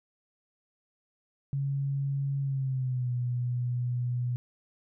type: tone with pitch glide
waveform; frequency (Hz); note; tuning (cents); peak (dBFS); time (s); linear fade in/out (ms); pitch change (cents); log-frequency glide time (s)
sine; 138.7 to 122.86; C#3 to B2; +1 to -9; -27; 1.53-4.36; 0; -210; 2.41-3.12
effects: none